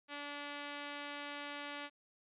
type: tone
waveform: 5% pulse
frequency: 289 Hz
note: D4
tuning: 28 cents flat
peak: -31 dBFS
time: 0.08-1.9 s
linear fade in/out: 50 ms
effects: resampled to 8000 Hz